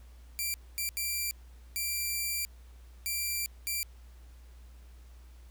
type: tone bursts at uneven times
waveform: 5% pulse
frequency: 2354 Hz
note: D7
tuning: 3 cents sharp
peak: -21 dBFS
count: 6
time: 0.39-0.54 / 0.78-0.89 / 0.97-1.31 / 1.76-2.45 / 3.06-3.46 / 3.67-3.83 s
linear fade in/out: 0 ms
effects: added 60 Hz sine -49 dBFS peak until 5.5 s + pink hiss -64 dBFS RMS until 5.5 s